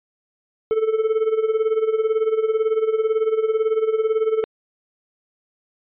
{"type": "tone with tremolo", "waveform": "triangle", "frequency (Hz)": 440, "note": "A4", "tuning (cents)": 0, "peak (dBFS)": -12, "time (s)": [0.71, 4.44], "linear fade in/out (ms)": 0, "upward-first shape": "sine", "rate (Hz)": 18, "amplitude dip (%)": 75, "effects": ["resampled to 8000 Hz"]}